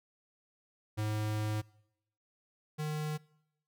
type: tone pair in turn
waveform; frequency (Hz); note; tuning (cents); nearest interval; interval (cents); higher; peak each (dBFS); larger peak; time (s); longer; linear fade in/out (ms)
square; 107 / 152.55; A2 / D#3; -48 / -34; tritone; 614; second; -32 / -34; first; 0.97-1.62 / 2.78-3.18; first; 20
effects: noise-tail reverb RT60 0.8 s tail -23 dB re dry